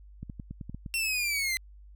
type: clicks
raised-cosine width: 5 ms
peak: -26 dBFS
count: 8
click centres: 0.23 / 0.298 / 0.398 / 0.51 / 0.612 / 0.696 / 0.746 / 0.862 s
type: linear sweep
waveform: sawtooth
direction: down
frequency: 2731 to 2038 Hz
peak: -24 dBFS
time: 0.94-1.57 s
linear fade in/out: 0 ms
effects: added 50 Hz sine -48 dBFS peak until 1.95 s